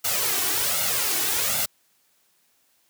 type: noise with flanger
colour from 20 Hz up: white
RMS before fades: -24 dBFS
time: 0.04-1.66 s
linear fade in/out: 10 ms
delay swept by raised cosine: 1.4 to 2.7 ms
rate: 1.3 Hz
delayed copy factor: +0.7
effects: white hiss -65 dBFS RMS until 2.89 s + high-pass 100 Hz 12 dB/octave